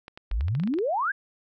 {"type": "clicks", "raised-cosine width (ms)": 0.3, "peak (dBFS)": -25, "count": 11, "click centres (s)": [0.081, 0.175, 0.314, 0.409, 0.483, 0.551, 0.599, 0.636, 0.675, 0.739, 0.787]}
{"type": "exponential sweep", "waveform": "sine", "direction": "up", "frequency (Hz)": [42.97, 1704], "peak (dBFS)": -23, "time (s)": [0.31, 1.12], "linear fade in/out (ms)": 10}
{"effects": []}